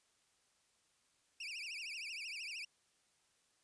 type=tone with vibrato; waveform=30% pulse; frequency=2541 Hz; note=D#7; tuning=36 cents sharp; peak=-40 dBFS; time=1.4-2.65 s; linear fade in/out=5 ms; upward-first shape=triangle; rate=13 Hz; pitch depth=220 cents each way; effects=white hiss -75 dBFS RMS until 3.63 s + resampled to 22050 Hz